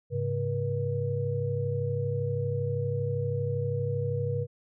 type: tone cluster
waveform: sine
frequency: 104.2 / 136.8 / 480.8 Hz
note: G#2 / C#3 / B4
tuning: +6 / -23 / -46 cents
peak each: -31 dBFS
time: 0.1-4.47 s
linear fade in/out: 50 ms
effects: none